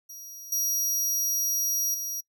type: tone with level steps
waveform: sawtooth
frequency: 5740 Hz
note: F8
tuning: 47 cents sharp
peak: -37 / -21 / -27 dBFS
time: 0.09-2.21 s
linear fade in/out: 10 ms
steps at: 0.52 / 1.94 s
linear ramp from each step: 5 ms
effects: noise-tail reverb RT60 0.1 s tail -25 dB re dry